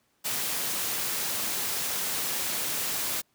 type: noise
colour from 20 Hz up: white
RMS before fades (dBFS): -30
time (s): 0.24-3.22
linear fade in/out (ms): 20
effects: pink hiss -70 dBFS RMS until 3.34 s + high-pass 100 Hz 12 dB/octave